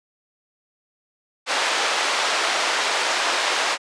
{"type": "band-pass noise", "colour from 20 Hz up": "pink", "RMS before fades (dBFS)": -22, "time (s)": [1.46, 3.78], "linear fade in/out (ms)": 50, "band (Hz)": [660, 5300], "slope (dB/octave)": 12, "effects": ["high-pass 300 Hz 12 dB/octave", "resampled to 22050 Hz"]}